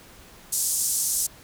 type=band-pass noise; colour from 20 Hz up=pink; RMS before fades=-25 dBFS; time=0.52-1.27 s; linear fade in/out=10 ms; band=6500 to 12000 Hz; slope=24 dB/octave; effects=pink hiss -49 dBFS RMS until 1.43 s